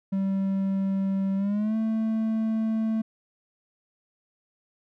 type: tone with pitch glide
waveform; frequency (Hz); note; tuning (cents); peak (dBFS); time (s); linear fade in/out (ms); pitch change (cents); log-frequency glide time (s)
triangle; 193.8 to 221.3; G3 to A3; -20 to +10; -21; 0.12-3.02; 10; +230; 1.36-1.76
effects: none